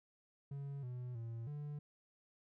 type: tone with pitch steps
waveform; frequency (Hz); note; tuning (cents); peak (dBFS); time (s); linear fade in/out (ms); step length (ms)
triangle; 140 / 124.1 / 115.1 / 147; C#3 / B2 / A#2 / D3; +18 / +9 / -22 / +2; -40; 0.51-1.79; 5; 320
effects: none